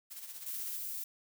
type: noise with tremolo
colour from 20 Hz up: blue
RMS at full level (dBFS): -44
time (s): 0.1-0.78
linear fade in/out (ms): 20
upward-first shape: sine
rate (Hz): 16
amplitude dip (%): 55
type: noise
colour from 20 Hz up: violet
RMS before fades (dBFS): -40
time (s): 0.46-1.04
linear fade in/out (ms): 5
effects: none